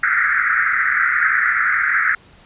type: band-pass noise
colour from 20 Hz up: pink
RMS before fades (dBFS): -17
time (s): 0.03-2.15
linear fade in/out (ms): 5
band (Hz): 1300 to 2100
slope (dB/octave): 96
effects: pink hiss -48 dBFS RMS until 2.45 s + resampled to 8000 Hz